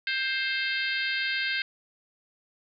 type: harmonic tone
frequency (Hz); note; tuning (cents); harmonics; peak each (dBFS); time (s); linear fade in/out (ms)
527; C5; +12; 3 / 4 / 5 / 6 / 7 / 8 / 9; -30 / -32 / -34 / -36 / -37 / -38 / -39; 0.07-1.62; 2
effects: none